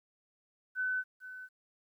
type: tone with echo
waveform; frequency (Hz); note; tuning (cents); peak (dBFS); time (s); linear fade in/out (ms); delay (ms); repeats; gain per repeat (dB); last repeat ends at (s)
sine; 1510; F#6; +35; -30; 0.75-1.04; 50; 450; 1; -13; 1.49
effects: 12-bit